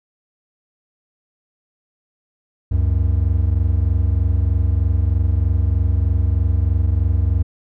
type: tone pair together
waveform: triangle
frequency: 69.3 / 92.5 Hz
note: C#2 / F#2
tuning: 0 / 0 cents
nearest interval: perfect fourth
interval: 500 cents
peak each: -15 dBFS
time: 2.71-7.43 s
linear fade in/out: 10 ms
effects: none